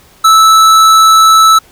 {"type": "tone with tanh clipping", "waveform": "sine", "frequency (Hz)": 1311, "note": "E6", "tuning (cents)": -10, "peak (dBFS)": -4, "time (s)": [0.24, 1.59], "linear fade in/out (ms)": 10, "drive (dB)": 18, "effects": ["pink hiss -43 dBFS RMS until 1.71 s"]}